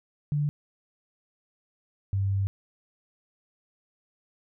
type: tone pair in turn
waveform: sine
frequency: 146.83 / 98 Hz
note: D3 / G2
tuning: 0 / 0 cents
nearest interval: perfect fifth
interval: 700 cents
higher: first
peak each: -23 dBFS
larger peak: neither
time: 0.32-0.49 / 2.13-2.47 s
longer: second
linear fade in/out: 0 ms
effects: none